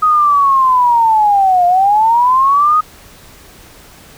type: linear two-way sweep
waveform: sine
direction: down then up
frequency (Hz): 1260 to 698.5 to 1260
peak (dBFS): -7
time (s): 0.02-2.81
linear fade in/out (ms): 10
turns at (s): 1.66
effects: pink hiss -40 dBFS RMS until 4.17 s